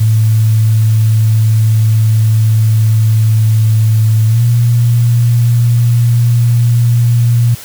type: tone with pitch glide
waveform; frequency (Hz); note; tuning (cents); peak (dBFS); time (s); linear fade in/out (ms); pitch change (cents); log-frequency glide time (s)
sine; 110 to 118.58; A2 to A#2; 0 to +30; -6; 0-7.55; 10; +130; 4.27-4.43
effects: white hiss -31 dBFS RMS until 7.64 s